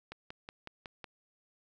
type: click train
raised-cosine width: 0.3 ms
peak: -27 dBFS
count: 6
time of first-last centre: 0.12-1.043 s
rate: 5.42 Hz
effects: none